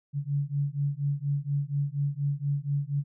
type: beating tone pair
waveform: sine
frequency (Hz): 140.4 / 144.6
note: C#3 / D3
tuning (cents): +22 / -27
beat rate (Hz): 4.2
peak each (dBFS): -29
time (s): 0.13-3.04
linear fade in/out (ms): 50
effects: none